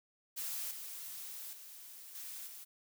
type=noise with level steps; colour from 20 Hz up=blue; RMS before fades=-40 / -46 / -52 / -46 / -50 dBFS; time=0.36-2.65 s; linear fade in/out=20 ms; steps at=0.71 / 1.53 / 2.15 / 2.47 s; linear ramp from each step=2 ms; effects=none